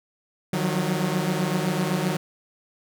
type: tone cluster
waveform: sawtooth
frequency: 154.4 / 179.7 / 187.5 Hz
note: D#3 / F3 / F#3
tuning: -13 / +50 / +23 cents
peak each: -23 dBFS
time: 0.53-2.17 s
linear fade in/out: 5 ms
effects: none